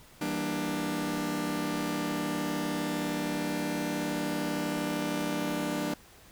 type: chord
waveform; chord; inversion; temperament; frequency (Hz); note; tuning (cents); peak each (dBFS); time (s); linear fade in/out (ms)
sawtooth; E half-diminished seventh; none; just; 164.81 / 197.78 / 237.3 / 296.7; E3 / G3 / Bb3 / D4; 0 / +16 / +31 / +18; -34 / -33 / -33 / -28; 0.21-5.94; 5
effects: pink hiss -55 dBFS RMS until 6.31 s